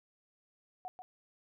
sine tone with echo, 740 Hz, F#5, in tune, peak -39 dBFS, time 0.85-0.88 s, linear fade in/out 0 ms, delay 140 ms, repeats 1, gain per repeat -6 dB, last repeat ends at 1.02 s, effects none

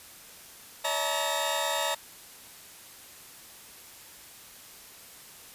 sawtooth tone cluster, 567 / 642 / 877 / 946 / 3702 Hz, C#5 / E5 / A5 / A#5 / A#7, +39 / -46 / -6 / +25 / -13 cents, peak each -30 dBFS, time 0.84-1.95 s, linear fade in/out 10 ms, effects white hiss -49 dBFS RMS until 5.54 s + resampled to 32000 Hz

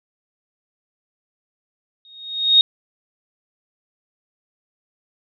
sine tone with exponential growth, 3729 Hz, A#7, in tune, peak -6 dBFS, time 2.05-2.61 s, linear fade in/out 1 ms, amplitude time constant 120 ms, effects none

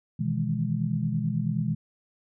sine chord, E major seventh, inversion second, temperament equal, 123.47 / 155.56 / 164.81 / 207.7 Hz, B2 / D#3 / E3 / G#3, 0 / 0 / 0 / 0 cents, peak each -30 dBFS, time 0.19-1.75 s, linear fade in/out 10 ms, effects none

